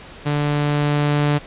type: tone with level ramp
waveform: sawtooth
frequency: 146.6 Hz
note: D3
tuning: 3 cents flat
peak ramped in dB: -14 to -11 dBFS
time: 0.25-1.39 s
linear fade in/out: 20 ms
effects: pink hiss -39 dBFS RMS until 1.46 s + resampled to 8000 Hz